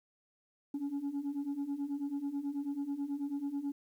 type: beating tone pair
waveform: sine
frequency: 277.2 / 286.4 Hz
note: C#4 / D4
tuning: 0 / -43 cents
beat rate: 9.2 Hz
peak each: -37 / -34 dBFS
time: 0.74-3.72 s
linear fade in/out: 5 ms
effects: tanh soft clip ceiling -31 dBFS + 11-bit